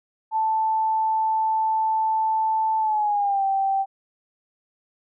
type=tone with pitch glide; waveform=sine; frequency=880 to 779.5 Hz; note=A5 to G5; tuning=0 to -10 cents; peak=-19 dBFS; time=0.31-3.86 s; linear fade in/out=50 ms; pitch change=-210 cents; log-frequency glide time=2.79-3.44 s; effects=none